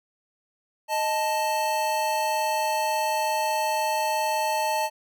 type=tone pair together; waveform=square; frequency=622.3 / 878.9 Hz; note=D#5 / A5; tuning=0 / -2 cents; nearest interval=tritone; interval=598 cents; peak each=-29 / -25 dBFS; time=0.88-4.9 s; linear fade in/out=50 ms; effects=none